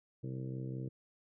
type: harmonic tone with a mistuned harmonic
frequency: 65 Hz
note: C2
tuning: 11 cents flat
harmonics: 2 / 3 / 4 / 5 / 6 / 7 / 8 / 9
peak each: -39 / -47 / -51 / -47 / -55 / -51 / -60 / -64 dBFS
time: 0.23-0.89 s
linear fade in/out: 10 ms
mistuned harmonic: 9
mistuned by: -32 cents
effects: none